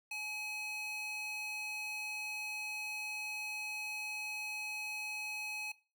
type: tone with high-pass filter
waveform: square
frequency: 847 Hz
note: G#5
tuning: 34 cents sharp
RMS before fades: -41 dBFS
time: 0.11-5.72 s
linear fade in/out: 5 ms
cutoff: 2000 Hz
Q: 6.8
effects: noise-tail reverb RT60 0.3 s tail -18 dB re dry